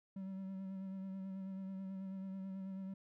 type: tone with vibrato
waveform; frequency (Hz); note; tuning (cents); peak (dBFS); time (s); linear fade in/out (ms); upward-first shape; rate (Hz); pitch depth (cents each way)
triangle; 191.5; G3; -40; -40; 0.16-2.94; 5; sine; 9.2; 25
effects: none